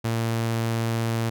sawtooth tone, 114.5 Hz, A#2, 31 cents flat, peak -19 dBFS, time 0.04-1.3 s, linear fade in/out 10 ms, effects none

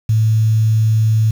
sine tone with quantisation, 110 Hz, A2, in tune, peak -10 dBFS, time 0.09-1.31 s, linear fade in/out 5 ms, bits 6, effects none

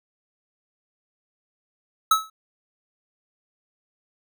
square tone with exponential decay, 1296 Hz, E6, 30 cents flat, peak -12 dBFS, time 2.11-2.3 s, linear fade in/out 5 ms, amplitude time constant 41 ms, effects none

